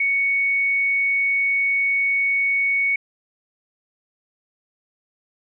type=tone; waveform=sine; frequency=2225 Hz; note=C#7; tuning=6 cents sharp; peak=-17 dBFS; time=0-2.96 s; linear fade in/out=5 ms; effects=none